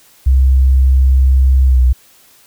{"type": "tone with pitch glide", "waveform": "sine", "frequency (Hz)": [65.9, 62.6], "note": ["C2", "B1"], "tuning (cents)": [13, 24], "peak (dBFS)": -5, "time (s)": [0.26, 1.93], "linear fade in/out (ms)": 10, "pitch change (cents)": -89, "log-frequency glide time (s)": [1.66, 1.81], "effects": ["tanh soft clip ceiling -2 dBFS", "white hiss -47 dBFS RMS until 2.46 s"]}